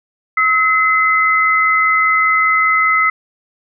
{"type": "tone pair together", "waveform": "sine", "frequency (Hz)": [1290, 2045], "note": ["E6", "C7"], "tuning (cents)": [-38, -40], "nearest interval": "minor sixth", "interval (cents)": 798, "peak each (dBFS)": -13, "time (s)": [0.37, 3.1], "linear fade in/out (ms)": 5, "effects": []}